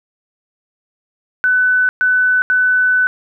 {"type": "tone bursts at uneven times", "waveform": "sine", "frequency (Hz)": 1500, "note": "F#6", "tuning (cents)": 23, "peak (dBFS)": -10, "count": 3, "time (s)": [[1.44, 1.89], [2.01, 2.42], [2.5, 3.07]], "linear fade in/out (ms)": 0, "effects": []}